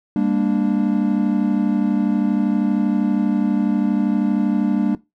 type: chord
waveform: triangle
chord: G minor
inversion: none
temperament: equal with one note detuned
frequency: 200.6 / 233.1 / 293.7 Hz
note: G3 / Bb3 / D4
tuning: +40 / 0 / 0 cents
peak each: -18 dBFS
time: 0.16-4.95 s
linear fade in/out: 2 ms
effects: noise-tail reverb RT60 0.2 s tail -18 dB re dry